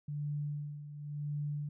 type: tone with tremolo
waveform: sine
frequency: 146.83 Hz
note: D3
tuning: in tune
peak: -33 dBFS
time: 0.08-1.69 s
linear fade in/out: 5 ms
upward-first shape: sine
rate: 0.93 Hz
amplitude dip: 70%
effects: none